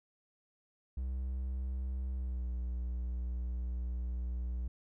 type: tone with pitch glide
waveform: triangle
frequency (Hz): 64.3 to 60.97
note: C2 to B1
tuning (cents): -30 to -22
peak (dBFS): -32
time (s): 0.97-4.68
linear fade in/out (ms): 5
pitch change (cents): -92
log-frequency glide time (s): 2.13-2.5
effects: none